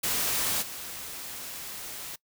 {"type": "noise with level steps", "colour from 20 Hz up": "white", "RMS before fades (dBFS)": [-28, -39], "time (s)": [0.03, 2.16], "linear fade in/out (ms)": 10, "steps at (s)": 0.61, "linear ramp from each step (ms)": 20, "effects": ["noise-tail reverb RT60 0.1 s tail -23 dB re dry"]}